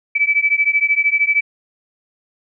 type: beating tone pair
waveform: sine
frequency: 2298 / 2311 Hz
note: D7 / D7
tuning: -38 / -28 cents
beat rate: 13 Hz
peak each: -16 dBFS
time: 0.15-1.41 s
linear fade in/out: 10 ms
effects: none